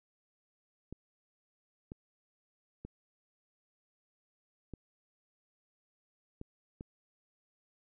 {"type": "clicks", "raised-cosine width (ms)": 3, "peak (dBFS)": -30, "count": 6, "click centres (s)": [0.926, 1.919, 2.85, 4.737, 6.414, 6.809], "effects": []}